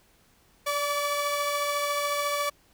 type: tone pair together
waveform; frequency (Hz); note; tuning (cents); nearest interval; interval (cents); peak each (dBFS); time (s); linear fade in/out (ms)
sawtooth; 580.5 / 1147; D5 / D6; -20 / -41; octave; 1179; -25; 0.66-2.5; 10
effects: pink hiss -62 dBFS RMS until 2.73 s

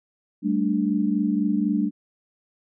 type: chord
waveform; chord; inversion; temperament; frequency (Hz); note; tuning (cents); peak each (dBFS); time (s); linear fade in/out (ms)
sine; G suspended second; none; equal; 196 / 220 / 293.7; G3 / A3 / D4; 0 / 0 / 0; -24; 0.42-1.91; 50
effects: none

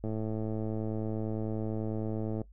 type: click train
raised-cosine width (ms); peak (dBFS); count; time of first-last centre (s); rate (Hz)
2; -22; 260; 0.04-2.416; 109
effects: noise-tail reverb RT60 0.1 s tail -18 dB re dry + added 50 Hz sine -51 dBFS peak until 2.52 s

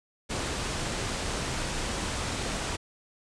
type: low-pass noise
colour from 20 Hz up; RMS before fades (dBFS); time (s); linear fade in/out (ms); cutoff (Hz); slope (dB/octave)
pink; -32; 0.29-2.77; 20; 9300; 48
effects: none

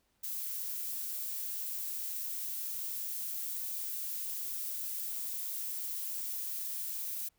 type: noise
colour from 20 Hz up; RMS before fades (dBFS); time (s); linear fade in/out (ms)
violet; -38; 0.23-7.29; 10
effects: pink hiss -75 dBFS RMS until 7.38 s

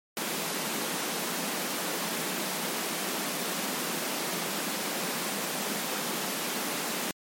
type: high-pass noise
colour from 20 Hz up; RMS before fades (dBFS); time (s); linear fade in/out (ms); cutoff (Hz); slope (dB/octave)
pink; -32; 0.17-7.11; 0; 170; 48
effects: MP3 64 kbps

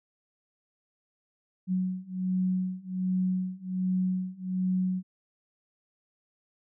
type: beating tone pair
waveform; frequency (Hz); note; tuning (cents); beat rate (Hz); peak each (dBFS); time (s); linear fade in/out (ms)
sine; 184.2 / 185.5; F#3 / F#3; -7 / +5; 1.3; -30 / -29; 1.67-5.03; 50
effects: none

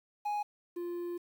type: tone pair in turn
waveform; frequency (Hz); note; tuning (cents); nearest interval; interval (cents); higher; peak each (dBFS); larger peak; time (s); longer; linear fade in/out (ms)
triangle; 830.6 / 348.4; G#5 / F4; 0 / -4; octave + minor third; 1504; first; -29 / -33; first; 0.25-0.43 / 0.76-1.18; second; 10
effects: 10-bit

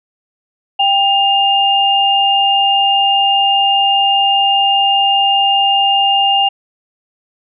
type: tone pair together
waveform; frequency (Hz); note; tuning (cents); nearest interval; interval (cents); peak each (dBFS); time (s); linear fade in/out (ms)
sine; 790 / 2815; G5 / F7; +13 / +13; octave + minor seventh; 2200; -12; 0.79-6.49; 10
effects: none

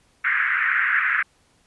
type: band-pass noise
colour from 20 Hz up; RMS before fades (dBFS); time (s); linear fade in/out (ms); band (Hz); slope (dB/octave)
pink; -21; 0.24-1.23; 10; 1400 to 2100; 48
effects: pink hiss -61 dBFS RMS until 1.66 s + resampled to 24000 Hz

